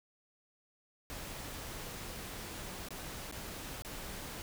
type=noise with dropouts; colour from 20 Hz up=pink; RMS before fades=-44 dBFS; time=1.1-4.42 s; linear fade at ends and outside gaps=0 ms; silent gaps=2.886-2.906 / 3.313-3.324 / 3.821-3.848 s; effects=none